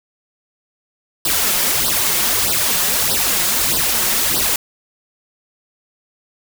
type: noise with flanger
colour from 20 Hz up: white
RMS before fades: -17 dBFS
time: 1.25-4.56 s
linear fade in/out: 2 ms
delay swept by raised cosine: 0.21 to 5.61 ms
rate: 1.6 Hz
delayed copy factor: +0.85
effects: none